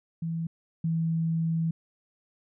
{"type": "tone pair in turn", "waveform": "sine", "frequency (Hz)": [164.81, 163.67], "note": ["E3", "E3"], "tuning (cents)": [0, -12], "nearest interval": "unison", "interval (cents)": 12, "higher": "first", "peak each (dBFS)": [-28, -24], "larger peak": "second", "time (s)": [[0.22, 0.47], [0.84, 1.71]], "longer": "second", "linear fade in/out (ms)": 5, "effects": []}